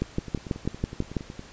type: two click trains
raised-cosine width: 3 ms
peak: -24 / -12 dBFS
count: 14 / 8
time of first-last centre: 0.19-1.394 / 0.02-1.168 s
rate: 10.8 / 6.1 Hz
effects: pink hiss -48 dBFS RMS until 1.52 s + resampled to 16000 Hz